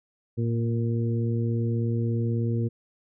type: harmonic tone with a mistuned harmonic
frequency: 116.54 Hz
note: A#2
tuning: in tune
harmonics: 1 / 2 / 3 / 4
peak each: -24 / -30 / -34 / -36 dBFS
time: 0.37-2.69 s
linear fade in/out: 20 ms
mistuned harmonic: 1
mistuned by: -29 cents
effects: none